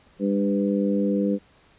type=harmonic tone with a mistuned harmonic; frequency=99.8 Hz; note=G2; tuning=32 cents sharp; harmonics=2 / 3 / 4 / 5; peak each=-22 / -26 / -31 / -27 dBFS; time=0.19-1.39 s; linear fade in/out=50 ms; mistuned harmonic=2; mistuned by=+15 cents; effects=pink hiss -57 dBFS RMS until 1.78 s + resampled to 8000 Hz